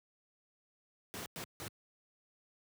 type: noise bursts at uneven times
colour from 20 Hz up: pink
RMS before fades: -43 dBFS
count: 3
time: 1.14-1.26 / 1.36-1.44 / 1.6-1.68 s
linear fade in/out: 0 ms
effects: high-pass 100 Hz 12 dB/octave